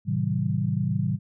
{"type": "chord", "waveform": "sine", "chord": "A diminished seventh", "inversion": "none", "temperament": "just", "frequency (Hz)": [110, 132, 158.4, 190.08], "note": ["A2", "C3", "Eb3", "Gb3"], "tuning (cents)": [0, 16, 31, 47], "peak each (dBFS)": -28, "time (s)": [0.05, 1.19], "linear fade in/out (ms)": 50, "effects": []}